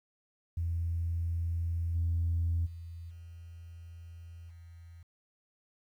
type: tone with level steps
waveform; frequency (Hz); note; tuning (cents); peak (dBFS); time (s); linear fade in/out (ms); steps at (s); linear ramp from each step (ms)
sine; 84.2; E2; +37; -29 / -26 / -41 / -45 / -48; 0.57-5.03; 5; 1.94 / 2.65 / 3.09 / 4.49; 20
effects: tanh soft clip ceiling -23 dBFS + 11-bit